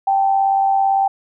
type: tone pair together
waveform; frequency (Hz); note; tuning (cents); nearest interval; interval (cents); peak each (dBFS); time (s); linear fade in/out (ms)
sine; 782.1 / 880; G5 / A5; -4 / 0; major second; 204; -13 / -24; 0.07-1.08; 5
effects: none